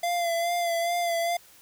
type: tone with vibrato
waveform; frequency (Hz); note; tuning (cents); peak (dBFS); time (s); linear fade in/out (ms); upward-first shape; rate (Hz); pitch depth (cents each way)
square; 686; F5; -31; -25; 0.03-1.37; 5; sine; 2.4; 35
effects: white hiss -54 dBFS RMS until 1.61 s